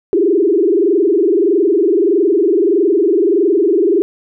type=tone with frequency modulation; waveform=sine; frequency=370 Hz; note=F#4; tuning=in tune; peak=-9 dBFS; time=0.13-4.02 s; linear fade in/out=0 ms; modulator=21.6 Hz; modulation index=2.4; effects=none